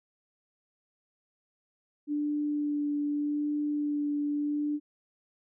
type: tone with vibrato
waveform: sine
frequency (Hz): 293.7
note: D4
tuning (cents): 0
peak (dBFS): -27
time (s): 2.07-4.8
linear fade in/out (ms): 50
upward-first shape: sine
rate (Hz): 0.83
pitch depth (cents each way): 12
effects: none